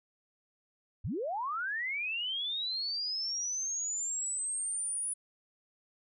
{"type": "linear sweep", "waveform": "sine", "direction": "up", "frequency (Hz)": [59.4, 9900], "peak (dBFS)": -32, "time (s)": [1.04, 5.14], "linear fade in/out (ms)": 10, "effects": []}